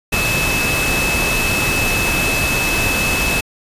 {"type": "tone in noise", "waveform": "sine", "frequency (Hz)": 2600, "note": "E7", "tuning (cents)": -24, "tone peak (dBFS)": -18, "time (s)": [0.12, 3.41], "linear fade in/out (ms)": 10, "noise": "pink", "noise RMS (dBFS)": -19, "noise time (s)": [0.12, 3.41], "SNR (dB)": -2, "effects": ["resampled to 32000 Hz"]}